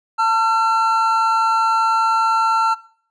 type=tone pair together; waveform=triangle; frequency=895 / 1359.7 Hz; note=A5 / F6; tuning=+29 / -47 cents; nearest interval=perfect fifth; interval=724 cents; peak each=-15 / -14 dBFS; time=0.18-2.75 s; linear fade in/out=20 ms; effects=noise-tail reverb RT60 0.5 s tail -19 dB re dry + resampled to 22050 Hz